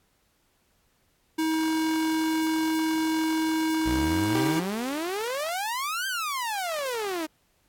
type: tone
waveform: square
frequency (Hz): 318.3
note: D#4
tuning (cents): +39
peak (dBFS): -24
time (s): 1.38-4.6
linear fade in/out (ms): 10
type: exponential two-way sweep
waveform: sawtooth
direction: up then down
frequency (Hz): 55.9 to 1597 to 302.7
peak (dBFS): -24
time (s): 3.85-7.27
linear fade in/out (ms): 20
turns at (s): 6.07
type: tone with exponential decay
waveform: sawtooth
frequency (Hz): 393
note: G4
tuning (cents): +4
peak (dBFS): -23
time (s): 4.35-5.46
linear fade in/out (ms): 1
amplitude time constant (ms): 240
effects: pink hiss -68 dBFS RMS until 7.68 s + AAC 64 kbps